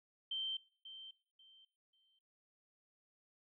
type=tone with echo; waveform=sine; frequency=3123 Hz; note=G7; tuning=7 cents flat; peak=-37 dBFS; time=0.31-0.57 s; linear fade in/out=5 ms; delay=540 ms; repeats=3; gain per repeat=-12 dB; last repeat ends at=2.19 s; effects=noise-tail reverb RT60 0.4 s tail -21 dB re dry